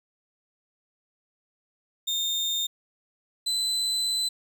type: tone pair in turn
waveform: 35% pulse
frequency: 3641 / 4026 Hz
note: A#7 / B7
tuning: -41 / +33 cents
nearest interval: major second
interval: 174 cents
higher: second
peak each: -23 dBFS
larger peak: neither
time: 2.07-2.67 / 3.46-4.29 s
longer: second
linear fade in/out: 10 ms
effects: none